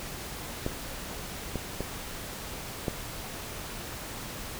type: clicks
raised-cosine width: 2 ms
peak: -15 / -18 / -17 / -14 dBFS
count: 4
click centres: 0.664 / 1.557 / 1.806 / 2.882 s
effects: pink hiss -39 dBFS RMS until 4.59 s